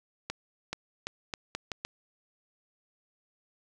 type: accelerating click train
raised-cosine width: 0.2 ms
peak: -16 dBFS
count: 7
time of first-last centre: 0.3-1.85 s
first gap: 430 ms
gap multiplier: 0.79
effects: none